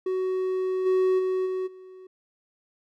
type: tone with level steps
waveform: triangle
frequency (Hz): 373.3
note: F#4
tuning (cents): +15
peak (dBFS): -22 / -17 / -21 / -24 / -41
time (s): 0.06-2.07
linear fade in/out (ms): 5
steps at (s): 0.85 / 1.18 / 1.45 / 1.66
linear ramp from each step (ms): 20
effects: none